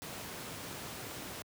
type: noise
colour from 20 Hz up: pink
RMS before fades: -43 dBFS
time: 0.02-1.42 s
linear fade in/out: 0 ms
effects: high-pass 100 Hz 12 dB/octave